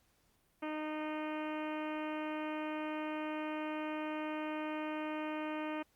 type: harmonic tone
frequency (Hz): 307.4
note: D#4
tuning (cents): -21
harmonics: 1 / 2 / 3 / 4 / 5 / 6 / 7 / 8 / 9 / 10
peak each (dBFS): -39 / -43 / -45 / -48 / -51 / -53 / -53 / -51 / -56 / -58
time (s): 0.62-5.83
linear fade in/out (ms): 10
effects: pink hiss -73 dBFS RMS until 5.95 s + Opus 48 kbps